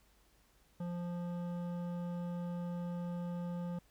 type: tone with hard clipping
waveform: sine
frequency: 174.61 Hz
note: F3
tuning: in tune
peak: -39 dBFS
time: 0.8-3.79 s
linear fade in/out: 5 ms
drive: 12 dB
effects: added 50 Hz sine -70 dBFS peak until 3.9 s + pink hiss -70 dBFS RMS until 3.9 s